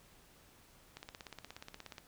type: click train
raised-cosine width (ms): 0.2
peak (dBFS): -29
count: 18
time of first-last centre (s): 0.97-1.982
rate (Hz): 16.8
effects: pink hiss -63 dBFS RMS until 2.07 s